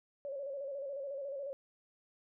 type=tone with vibrato; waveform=sine; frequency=554.4 Hz; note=C#5; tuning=in tune; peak=-38 dBFS; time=0.25-1.53 s; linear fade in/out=0 ms; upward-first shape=square; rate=14 Hz; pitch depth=53 cents each way; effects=none